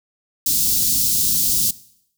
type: band-stop noise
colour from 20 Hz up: white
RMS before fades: -18 dBFS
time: 0.46-1.71 s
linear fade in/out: 5 ms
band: 270 to 4300 Hz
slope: 24 dB/octave
effects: noise-tail reverb RT60 0.7 s tail -19 dB re dry